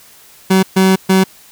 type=tone bursts at uneven times; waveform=30% pulse; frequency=189.4 Hz; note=F#3; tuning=41 cents sharp; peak=-5 dBFS; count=3; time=0.5-0.63 / 0.76-0.96 / 1.09-1.24 s; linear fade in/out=10 ms; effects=white hiss -43 dBFS RMS until 1.51 s